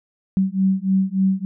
sine beating tone pair, 189.5 / 192.9 Hz, F#3 / G3, +42 / -28 cents, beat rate 3.4 Hz, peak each -19 / -19 dBFS, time 0.37-1.45 s, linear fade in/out 0 ms, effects none

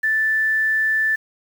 sine tone with quantisation, 1760 Hz, A6, in tune, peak -16 dBFS, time 0.03-1.16 s, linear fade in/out 10 ms, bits 7, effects none

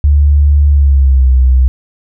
sine tone with pitch glide, 72.4 to 64.13 Hz, D2 to C2, -24 to -34 cents, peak -4 dBFS, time 0.04-1.68 s, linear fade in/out 0 ms, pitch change -210 cents, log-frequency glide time 0.69-1.29 s, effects none

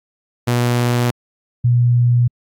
sawtooth / sine tone pair in turn, 121.1 / 121.1 Hz, B2 / B2, -34 / -34 cents, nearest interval unison, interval 0 cents, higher neither, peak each -10 dBFS, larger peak neither, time 0.47-1.11 / 1.64-2.28 s, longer neither, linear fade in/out 10 ms, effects AAC 64 kbps

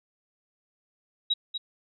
sine tone with echo, 3838 Hz, A#7, 50 cents sharp, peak -21 dBFS, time 1.3-1.34 s, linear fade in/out 10 ms, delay 240 ms, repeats 1, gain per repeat -8 dB, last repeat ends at 1.58 s, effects none

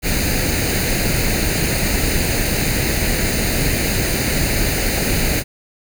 pink noise with comb filter, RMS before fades -18 dBFS, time 0.02-5.44 s, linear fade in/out 50 ms, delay 0.45 ms, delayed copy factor +0.7, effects none

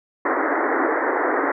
pink band-pass noise, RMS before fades -21 dBFS, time 0.25-1.52 s, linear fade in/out 5 ms, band 270 to 2000 Hz, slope 96 dB/octave, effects none

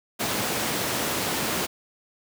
pink high-pass noise, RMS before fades -27 dBFS, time 0.19-1.67 s, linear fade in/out 20 ms, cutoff 160 Hz, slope 12 dB/octave, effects none

